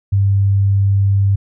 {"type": "tone", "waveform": "sine", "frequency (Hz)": 98.9, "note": "G2", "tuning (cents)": 16, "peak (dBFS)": -10, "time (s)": [0.12, 1.36], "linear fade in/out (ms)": 10, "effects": []}